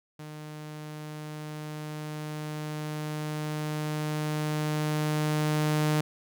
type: tone with level ramp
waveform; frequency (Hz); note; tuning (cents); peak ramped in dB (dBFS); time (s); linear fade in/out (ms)
sawtooth; 152.3; D#3; -37; -36 to -19; 0.19-6.01; 5
effects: none